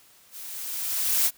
blue noise with level ramp, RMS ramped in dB -41 to -20 dBFS, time 0.31-1.31 s, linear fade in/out 50 ms, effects white hiss -56 dBFS RMS until 1.37 s

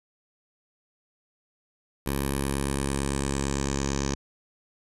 10% pulse tone with low-pass filter sweep, 68.9 Hz, C#2, 10 cents flat, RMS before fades -28 dBFS, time 2.06-4.15 s, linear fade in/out 5 ms, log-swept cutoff 12000 to 6300 Hz, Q 4.8, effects none

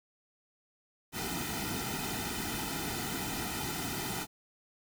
pink noise with comb filter, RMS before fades -36 dBFS, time 1.12-4.27 s, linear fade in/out 50 ms, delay 1.8 ms, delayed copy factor -0.9, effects none

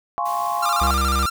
sine chord, Db major seventh, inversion first, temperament equal, 698.5 / 830.6 / 1046.5 / 1108.7 Hz, F5 / Ab5 / C6 / Db6, 0 / 0 / 0 / 0 cents, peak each -26 dBFS, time 0.18-0.91 s, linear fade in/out 0 ms
white noise, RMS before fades -39 dBFS, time 0.25-0.96 s, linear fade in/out 10 ms
45% pulse tone with vibrato, 1281 Hz, E6, 50 cents flat, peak -20 dBFS, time 0.62-1.3 s, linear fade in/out 10 ms, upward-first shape square, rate 14 Hz, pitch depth 110 cents each way
square tone, 67.5 Hz, C#2, 45 cents flat, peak -21 dBFS, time 0.81-1.26 s, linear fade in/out 5 ms
effects none

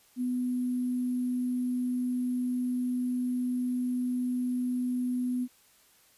sine tone with sample-and-hold, 249.1 Hz, B3, 15 cents sharp, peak -27 dBFS, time 0.16-5.48 s, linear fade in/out 50 ms, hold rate 11025 Hz, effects white hiss -62 dBFS RMS until 6.17 s + resampled to 32000 Hz

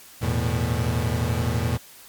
35% pulse chord, E suspended fourth, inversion none, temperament equal with one note detuned, 82.41 / 110 / 121.77 Hz, E2 / A2 / B2, 0 / 0 / -24 cents, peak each -25 / -25 / -24 dBFS, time 0.21-1.78 s, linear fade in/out 20 ms, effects white hiss -47 dBFS RMS until 2.08 s + Opus 48 kbps

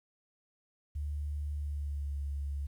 sine tone with pitch glide, 73.42 to 70.76 Hz, D2 to C#2, 0 to +36 cents, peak -33 dBFS, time 0.95-2.67 s, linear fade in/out 10 ms, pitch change -64 cents, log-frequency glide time 1.55-2.19 s, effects 11-bit

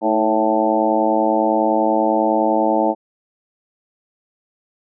harmonic tone with a mistuned harmonic, 110 Hz, A2, in tune, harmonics 2 / 3 / 4 / 5 / 6 / 7 / 8, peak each -24 / -20 / -26 / -21 / -21 / -22 / -21 dBFS, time 0.01-2.95 s, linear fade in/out 50 ms, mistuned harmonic 3, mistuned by -46 cents, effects none

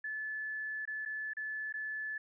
sine tone with dropouts, 1732 Hz, A6, 28 cents flat, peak -36 dBFS, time 0.04-2.18 s, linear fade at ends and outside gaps 5 ms, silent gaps 0.854-0.875 / 1.052-1.058 / 1.335-1.368 / 1.726-1.739 s, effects none

